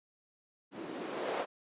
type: noise with low-pass filter sweep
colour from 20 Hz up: violet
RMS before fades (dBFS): -38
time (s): 0.71-1.46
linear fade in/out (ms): 50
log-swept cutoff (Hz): 250 to 600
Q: 1.7
effects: high-pass 150 Hz 12 dB/octave + resampled to 8000 Hz